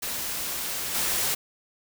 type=noise with level steps; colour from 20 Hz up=white; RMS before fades=-31 / -26 dBFS; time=0.02-1.35 s; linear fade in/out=10 ms; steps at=0.94 s; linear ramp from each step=10 ms; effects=none